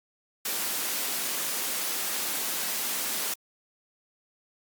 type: high-pass noise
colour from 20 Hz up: white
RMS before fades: -30 dBFS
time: 0.45-3.34 s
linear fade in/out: 5 ms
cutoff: 180 Hz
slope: 24 dB/octave
effects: Opus 48 kbps